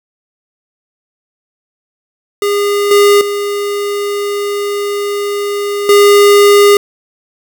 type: tone with level steps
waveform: square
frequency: 407.3 Hz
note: G#4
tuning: 34 cents flat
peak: -11 / -5 / -15 / -4 dBFS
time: 2.42-6.77 s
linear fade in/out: 2 ms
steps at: 2.91 / 3.21 / 5.89 s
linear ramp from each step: 2 ms
effects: 7-bit